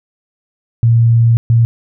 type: tone bursts at uneven times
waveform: sine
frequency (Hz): 116.1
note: A#2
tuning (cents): -7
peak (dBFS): -6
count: 2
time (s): 0.83-1.37 / 1.5-1.65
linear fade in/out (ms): 0
effects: none